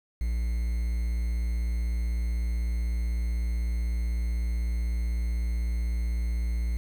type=tone with quantisation; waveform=triangle; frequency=58 Hz; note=A#1; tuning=8 cents flat; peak=-23 dBFS; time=0.21-6.77 s; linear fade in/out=0 ms; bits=8; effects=none